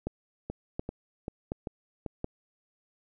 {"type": "two click trains", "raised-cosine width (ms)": 2, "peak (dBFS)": [-18, -21], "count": [4, 5], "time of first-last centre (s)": [[0.07, 2.244], [0.5, 2.062]], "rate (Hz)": [1.38, 2.56], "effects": []}